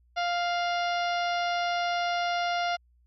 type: harmonic tone with a mistuned harmonic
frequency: 698.5 Hz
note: F5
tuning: in tune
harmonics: 1 / 2 / 3 / 4 / 5 / 6 / 7 / 8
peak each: -27 / -33 / -37 / -39 / -41 / -43 / -44 / -45 dBFS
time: 0.16-2.77 s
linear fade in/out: 20 ms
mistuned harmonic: 4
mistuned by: +23 cents
effects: added 60 Hz sine -60 dBFS peak until 3.06 s